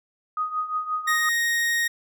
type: tone with tremolo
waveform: sine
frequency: 1247 Hz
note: D#6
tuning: 3 cents sharp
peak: -21 dBFS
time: 0.37-1.29 s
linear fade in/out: 2 ms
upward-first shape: triangle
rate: 5.7 Hz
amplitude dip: 80%
type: tone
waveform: 40% pulse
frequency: 1868 Hz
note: A#6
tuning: 3 cents sharp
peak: -20 dBFS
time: 1.07-1.88 s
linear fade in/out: 10 ms
effects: none